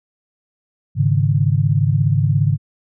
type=chord; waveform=sine; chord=Ab suspended fourth; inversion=none; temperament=equal; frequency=103.83 / 138.59 / 155.56 Hz; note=Ab2 / Db3 / Eb3; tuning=0 / 0 / 0 cents; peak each=-17 / -16 / -19 dBFS; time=0.95-2.58 s; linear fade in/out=50 ms; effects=none